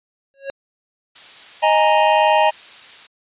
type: tone with exponential growth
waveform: square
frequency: 549 Hz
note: C#5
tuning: 17 cents flat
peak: -22 dBFS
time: 0.34-0.5 s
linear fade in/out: 0 ms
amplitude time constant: 34 ms
type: noise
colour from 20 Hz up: blue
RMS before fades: -33 dBFS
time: 1.15-3.07 s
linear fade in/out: 10 ms
type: chord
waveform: square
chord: D# suspended fourth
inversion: none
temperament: equal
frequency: 622.3 / 830.6 / 932.3 Hz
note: D#5 / G#5 / A#5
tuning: 0 / 0 / 0 cents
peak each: -17 dBFS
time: 1.62-2.51 s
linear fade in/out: 20 ms
effects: resampled to 8000 Hz